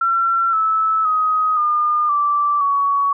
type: tone with pitch steps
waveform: sine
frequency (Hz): 1356 / 1306 / 1257.9 / 1211.6 / 1166.9 / 1123.9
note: E6 / E6 / D#6 / D#6 / D6 / C#6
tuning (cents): +49 / -17 / +19 / -46 / -11 / +24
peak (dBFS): -14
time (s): 0.01-3.13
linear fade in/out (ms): 5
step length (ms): 520
effects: none